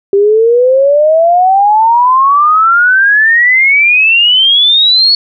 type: exponential sweep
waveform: sine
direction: up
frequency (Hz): 392 to 4435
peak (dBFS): -4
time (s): 0.13-5.15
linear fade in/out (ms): 2
effects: none